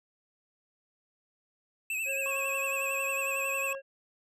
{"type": "tone with vibrato", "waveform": "square", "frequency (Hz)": 2600, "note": "E7", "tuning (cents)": -24, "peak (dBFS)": -31, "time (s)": [1.9, 3.73], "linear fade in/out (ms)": 2, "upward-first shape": "triangle", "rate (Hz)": 11, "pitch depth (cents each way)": 78}
{"type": "harmonic tone", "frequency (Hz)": 544, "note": "C#5", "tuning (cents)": -33, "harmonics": [1, 3, 5], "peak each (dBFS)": [-36, -46, -50], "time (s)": [2.05, 3.82], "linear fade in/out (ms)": 50}
{"type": "tone", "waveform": "triangle", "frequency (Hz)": 1100, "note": "C#6", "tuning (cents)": -14, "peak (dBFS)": -36, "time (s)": [2.26, 3.75], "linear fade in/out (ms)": 0}
{"effects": ["resampled to 32000 Hz"]}